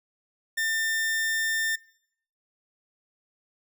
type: tone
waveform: 40% pulse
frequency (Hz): 1800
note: A6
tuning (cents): +39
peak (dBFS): -24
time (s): 0.57-1.76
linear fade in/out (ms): 10
effects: noise-tail reverb RT60 0.7 s tail -23 dB re dry